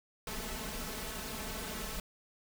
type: noise with comb filter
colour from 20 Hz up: pink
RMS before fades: -40 dBFS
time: 0.27-2 s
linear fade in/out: 2 ms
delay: 4.6 ms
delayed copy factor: +1
effects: none